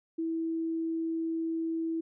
sine tone, 326.9 Hz, E4, 14 cents flat, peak -29 dBFS, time 0.18-2.01 s, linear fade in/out 10 ms, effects none

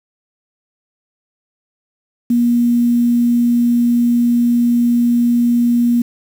sine tone with quantisation, 238.7 Hz, A#3, 41 cents sharp, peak -10 dBFS, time 2.3-6.02 s, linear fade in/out 5 ms, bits 6, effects none

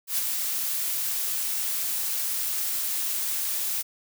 blue noise with ADSR envelope, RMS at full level -24 dBFS, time 0.07-3.83 s, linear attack 110 ms, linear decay 18 ms, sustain -4 dB, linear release 22 ms, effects none

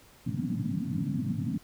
white band-pass noise, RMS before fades -31 dBFS, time 0.26-1.58 s, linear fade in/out 5 ms, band 100 to 280 Hz, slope 96 dB/octave, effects pink hiss -57 dBFS RMS until 1.63 s

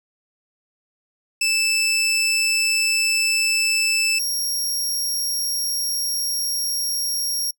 20% pulse tone pair in turn, 2637 / 5588 Hz, E7 / F8, 0 / 0 cents, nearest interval octave + minor second, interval 1300 cents, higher second, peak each -13 / -16 dBFS, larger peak first, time 1.41-4.19 / 4.19-7.51 s, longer second, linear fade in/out 5 ms, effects noise-tail reverb RT60 0.1 s tail -26 dB re dry

